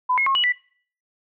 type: tone with pitch steps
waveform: sine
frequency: 1004 / 2163 / 1081 / 2932 / 1971 Hz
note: B5 / C#7 / C#6 / F#7 / B6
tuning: +28 / -43 / -44 / -16 / -4 cents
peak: -17 dBFS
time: 0.09-0.525 s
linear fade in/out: 10 ms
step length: 87 ms
effects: noise-tail reverb RT60 0.5 s tail -22 dB re dry